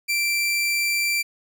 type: tone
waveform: sawtooth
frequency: 2349 Hz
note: D7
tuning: in tune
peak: -17 dBFS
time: 0.08-1.23 s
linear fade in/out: 20 ms
effects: none